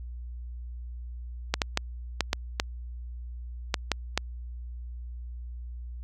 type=clicks; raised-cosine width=0.2 ms; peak=-6 dBFS; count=9; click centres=1.54 / 1.618 / 1.774 / 2.207 / 2.331 / 2.599 / 3.742 / 3.917 / 4.176 s; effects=added 60 Hz sine -36 dBFS peak until 6.03 s